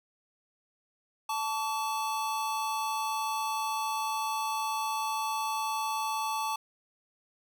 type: tone pair together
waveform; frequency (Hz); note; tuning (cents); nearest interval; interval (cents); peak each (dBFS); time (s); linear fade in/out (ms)
square; 879 / 1139.3; A5 / C#6; -2 / +47; major third; 449; -32 / -35; 1.29-6.56; 5
effects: none